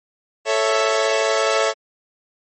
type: chord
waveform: sawtooth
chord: A major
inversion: none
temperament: equal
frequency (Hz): 440 / 554.4 / 659.3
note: A4 / C#5 / E5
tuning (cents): 0 / 0 / 0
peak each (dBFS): -17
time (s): 0.45-1.74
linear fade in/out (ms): 50
effects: MP3 32 kbps